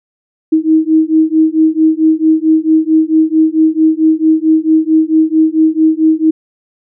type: beating tone pair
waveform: sine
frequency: 314.5 / 319 Hz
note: D#4 / D#4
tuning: +19 / +43 cents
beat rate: 4.5 Hz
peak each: -10 dBFS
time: 0.52-6.31 s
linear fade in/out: 10 ms
effects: none